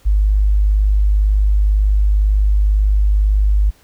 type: tone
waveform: sine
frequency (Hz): 51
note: G#1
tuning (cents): -31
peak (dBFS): -10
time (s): 0.05-3.71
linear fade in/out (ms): 20
effects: pink hiss -52 dBFS RMS until 3.83 s